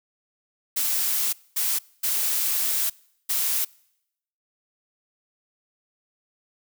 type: noise bursts at uneven times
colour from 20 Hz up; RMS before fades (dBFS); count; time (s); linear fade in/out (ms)
blue; -24; 4; 0.76-1.33 / 1.56-1.79 / 2.03-2.9 / 3.29-3.65; 10
effects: noise-tail reverb RT60 0.8 s tail -25 dB re dry